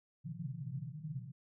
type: band-pass noise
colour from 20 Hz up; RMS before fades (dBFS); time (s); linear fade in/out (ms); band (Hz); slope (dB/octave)
white; -43; 0.24-1.32; 10; 120 to 170; 96
effects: none